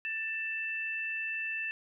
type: tone pair together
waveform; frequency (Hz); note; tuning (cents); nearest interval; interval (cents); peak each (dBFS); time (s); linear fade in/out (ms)
sine; 1773 / 2656; A6 / E7; +13 / +12; perfect fifth; 699; -37 / -34; 0.05-1.71; 0
effects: none